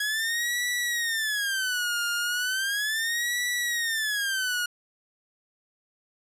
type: tone with vibrato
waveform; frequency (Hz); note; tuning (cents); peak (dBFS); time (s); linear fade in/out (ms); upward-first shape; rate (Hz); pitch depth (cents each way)
sawtooth; 1661.2; G#6; 0; -22; 0-4.66; 5; sine; 0.36; 280
effects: resampled to 32000 Hz